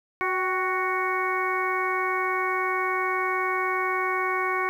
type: harmonic tone with a mistuned harmonic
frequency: 370.3 Hz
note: F#4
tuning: 1 cent sharp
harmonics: 1 / 2 / 3 / 4 / 5 / 6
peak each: -30 / -33 / -27 / -33 / -33 / -30 dBFS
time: 0.21-4.69 s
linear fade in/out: 0 ms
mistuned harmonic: 2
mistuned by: +52 cents
effects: 9-bit